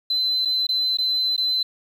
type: tone with dropouts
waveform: sine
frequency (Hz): 4047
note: B7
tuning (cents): +42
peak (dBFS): -18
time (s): 0.1-1.63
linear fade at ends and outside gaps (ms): 5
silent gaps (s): 0.451-0.455 / 0.669-0.689 / 0.972-0.985 / 1.365-1.378
effects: tanh soft clip ceiling -14 dBFS + 8-bit